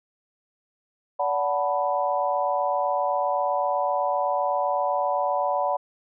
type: chord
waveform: sine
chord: B minor seventh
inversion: first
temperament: equal with one note detuned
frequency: 576.2 / 740 / 880 / 987.8 Hz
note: D5 / F#5 / A5 / B5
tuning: -33 / 0 / 0 / 0 cents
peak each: -26 / -26 / -30 / -27 dBFS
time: 1.19-5.77 s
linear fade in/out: 10 ms
effects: none